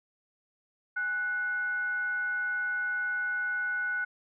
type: tone with frequency modulation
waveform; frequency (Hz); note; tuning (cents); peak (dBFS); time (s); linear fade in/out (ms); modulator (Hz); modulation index
sine; 1480; F#6; 0; -28; 0.96-4.05; 10; 658; 0.23
effects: none